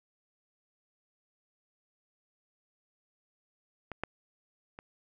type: clicks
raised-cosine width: 0.5 ms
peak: -24 / -17 / -29 dBFS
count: 3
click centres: 3.917 / 4.036 / 4.789 s
effects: none